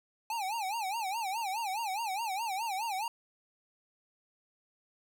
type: tone with vibrato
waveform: square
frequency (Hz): 836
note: G#5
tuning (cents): +11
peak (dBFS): -33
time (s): 0.3-3.08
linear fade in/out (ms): 2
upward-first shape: sine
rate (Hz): 4.8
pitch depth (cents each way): 200
effects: none